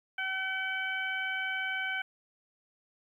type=harmonic tone; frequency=762 Hz; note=G5; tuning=49 cents flat; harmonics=1 / 2 / 3 / 4; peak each=-41 / -33 / -36 / -41 dBFS; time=0.18-2.02 s; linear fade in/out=5 ms; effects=11-bit